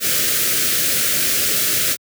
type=band-stop noise; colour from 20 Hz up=white; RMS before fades=-18 dBFS; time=0-1.97 s; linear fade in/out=50 ms; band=630 to 1300 Hz; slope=48 dB/octave; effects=high-pass 80 Hz 12 dB/octave